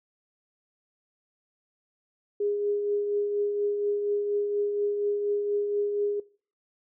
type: tone with tremolo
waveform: sine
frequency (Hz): 410.6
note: G#4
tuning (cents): -20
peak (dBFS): -23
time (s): 2.4-6.2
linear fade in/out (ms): 5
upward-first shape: triangle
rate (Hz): 4.2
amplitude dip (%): 45
effects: noise-tail reverb RT60 0.4 s tail -20 dB re dry